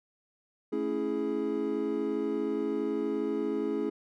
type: chord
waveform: triangle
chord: A major seventh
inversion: none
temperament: equal with one note detuned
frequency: 220 / 277.2 / 329.6 / 418.2 Hz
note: A3 / C#4 / E4 / G#4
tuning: 0 / 0 / 0 / +12 cents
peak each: -35 / -32 / -32 / -30 dBFS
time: 0.72-3.9 s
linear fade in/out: 10 ms
effects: none